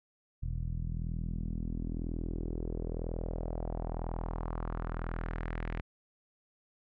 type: tone with low-pass filter sweep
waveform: sawtooth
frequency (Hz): 41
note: E1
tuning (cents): -9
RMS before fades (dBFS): -36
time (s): 0.42-5.81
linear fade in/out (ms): 10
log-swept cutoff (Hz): 120 to 2200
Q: 2.3
effects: none